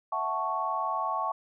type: chord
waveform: sine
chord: F# minor seventh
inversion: third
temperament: equal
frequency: 659.3 / 740 / 880 / 1108.7 Hz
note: E5 / F#5 / A5 / C#6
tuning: 0 / 0 / 0 / 0 cents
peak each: -36 / -35 / -33 / -30 dBFS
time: 0.12-1.32 s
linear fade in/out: 5 ms
effects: none